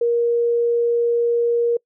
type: tone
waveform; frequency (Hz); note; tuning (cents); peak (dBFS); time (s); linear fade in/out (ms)
sine; 471.7; A#4; +20; -15; 0.01-1.77; 5
effects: noise-tail reverb RT60 0.1 s tail -26 dB re dry